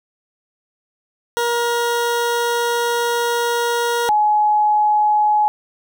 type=tone pair in turn; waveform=20% pulse / sine; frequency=473.7 / 844 Hz; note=A#4 / G#5; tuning=+28 / +28 cents; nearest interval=minor seventh; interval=1000 cents; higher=second; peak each=-12 dBFS; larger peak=neither; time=1.37-4.09 / 4.09-5.48 s; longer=first; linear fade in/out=0 ms; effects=none